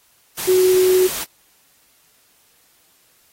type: tone in noise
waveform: sine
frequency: 370 Hz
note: F#4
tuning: in tune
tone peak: -11 dBFS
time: 0.47-1.08 s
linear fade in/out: 20 ms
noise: white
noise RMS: -26 dBFS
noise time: 0.37-1.25 s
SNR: +12 dB
effects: white hiss -57 dBFS RMS until 3.32 s + AAC 48 kbps